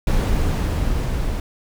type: noise with level ramp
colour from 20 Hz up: brown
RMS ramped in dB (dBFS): -17 to -23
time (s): 0.07-1.4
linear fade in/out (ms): 2
effects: none